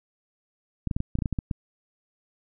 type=clicks; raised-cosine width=5 ms; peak=-14 dBFS; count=11; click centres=0.873 / 0.912 / 0.965 / 1.004 / 1.154 / 1.188 / 1.222 / 1.258 / 1.327 / 1.388 / 1.512 s; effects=none